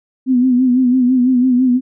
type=tone with vibrato; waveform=sine; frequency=252.4 Hz; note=B3; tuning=38 cents sharp; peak=-9 dBFS; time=0.26-1.81 s; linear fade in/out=50 ms; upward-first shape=sine; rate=6 Hz; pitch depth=62 cents each way; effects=none